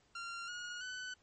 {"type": "tone with pitch steps", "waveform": "sawtooth", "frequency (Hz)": [1383, 1441.7, 1503], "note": ["F6", "F#6", "F#6"], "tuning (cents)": [-17, -45, 27], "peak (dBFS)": -38, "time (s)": [0.15, 1.14], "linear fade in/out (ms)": 5, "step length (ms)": 330, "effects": ["pink hiss -71 dBFS RMS until 1.22 s", "MP3 32 kbps"]}